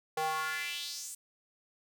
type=tone with high-pass filter sweep; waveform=square; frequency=156.8 Hz; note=D#3; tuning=14 cents sharp; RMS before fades=-36 dBFS; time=0.17-1.15 s; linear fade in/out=5 ms; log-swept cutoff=610 to 8700 Hz; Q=3.2; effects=none